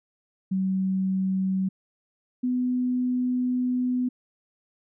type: tone pair in turn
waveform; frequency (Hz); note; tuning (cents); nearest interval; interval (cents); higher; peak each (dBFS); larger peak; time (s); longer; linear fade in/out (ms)
sine; 189.7 / 250.2; F#3 / B3; +43 / +23; perfect fourth; 480; second; -22 / -22; neither; 0.51-1.69 / 2.43-4.09; second; 10
effects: none